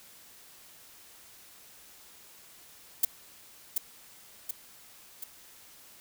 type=noise with echo; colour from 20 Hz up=violet; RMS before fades=-22 dBFS; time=3.03-3.05 s; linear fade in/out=5 ms; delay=730 ms; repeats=3; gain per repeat=-5 dB; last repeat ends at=5.24 s; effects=white hiss -54 dBFS RMS until 6 s